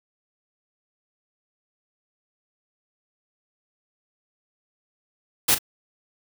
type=noise with echo; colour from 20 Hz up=white; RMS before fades=-18 dBFS; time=5.48-5.55 s; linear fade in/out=10 ms; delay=38 ms; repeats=1; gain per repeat=-12 dB; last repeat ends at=5.588 s; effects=none